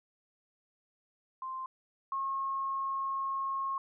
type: tone pair in turn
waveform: sine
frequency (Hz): 1046.5 / 1083.4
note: C6 / C#6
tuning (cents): 0 / -40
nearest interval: minor second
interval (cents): 60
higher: second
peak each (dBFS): -36 / -31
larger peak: second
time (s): 1.42-1.66 / 2.12-3.78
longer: second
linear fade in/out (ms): 2
effects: none